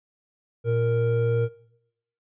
triangle tone pair together, 116.54 / 466.2 Hz, A#2 / A#4, 0 / 0 cents, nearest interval 2 octaves, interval 2400 cents, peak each -21 dBFS, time 0.64-1.49 s, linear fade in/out 50 ms, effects noise-tail reverb RT60 0.8 s tail -20 dB re dry + resampled to 8000 Hz

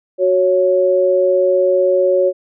sine tone pair together, 370 / 554.4 Hz, F#4 / C#5, 0 / 0 cents, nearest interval perfect fifth, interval 700 cents, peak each -15 / -12 dBFS, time 0.18-2.33 s, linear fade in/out 50 ms, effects none

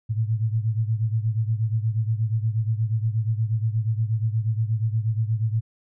sine beating tone pair, 108.8 / 117.2 Hz, A2 / A#2, -19 / +10 cents, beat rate 8.4 Hz, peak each -22 / -26 dBFS, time 0.09-5.61 s, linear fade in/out 20 ms, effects none

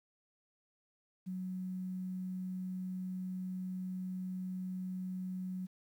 sine tone with quantisation, 185 Hz, F#3, in tune, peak -37 dBFS, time 1.26-5.67 s, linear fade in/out 20 ms, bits 11, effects none

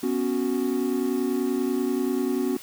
triangle chord, B suspended second, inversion none, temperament equal, 246.9 / 277.2 / 370 Hz, B3 / C#4 / F#4, 0 / 0 / 0 cents, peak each -25 dBFS, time 0.03-2.57 s, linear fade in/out 5 ms, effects white hiss -44 dBFS RMS until 2.62 s

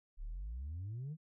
sine exponential sweep, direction up, 32.65 to 164.81 Hz, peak -38 dBFS, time 0.17-1.17 s, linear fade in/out 50 ms, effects tanh soft clip ceiling -38 dBFS

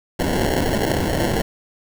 white noise with sample-and-hold, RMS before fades -20 dBFS, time 0.19-1.42 s, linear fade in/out 5 ms, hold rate 1225 Hz, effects none

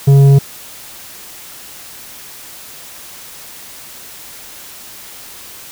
triangle tone with tanh clipping, 138.59 Hz, C#3, in tune, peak -5 dBFS, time 0.07-0.39 s, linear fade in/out 10 ms, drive 12 dB, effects white hiss -34 dBFS RMS until 5.71 s

